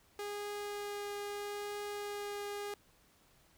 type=tone with vibrato; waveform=sawtooth; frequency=410 Hz; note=G#4; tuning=22 cents flat; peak=-35 dBFS; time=0.19-2.74 s; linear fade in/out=2 ms; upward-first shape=triangle; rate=0.77 Hz; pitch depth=8 cents each way; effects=pink hiss -67 dBFS RMS until 3.57 s